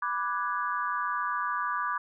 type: chord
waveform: sine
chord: G# half-diminished seventh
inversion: first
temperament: equal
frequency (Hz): 987.8 / 1174.7 / 1480 / 1661.2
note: B5 / D6 / F#6 / G#6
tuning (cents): 0 / 0 / 0 / 0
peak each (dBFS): -34 / -30 / -36 / -36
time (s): 0.02-1.98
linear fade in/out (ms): 5
effects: none